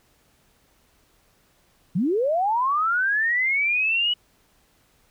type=linear sweep; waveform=sine; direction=up; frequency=151.5 to 2954 Hz; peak=-19 dBFS; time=1.95-4.14 s; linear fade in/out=10 ms; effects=pink hiss -62 dBFS RMS until 5.1 s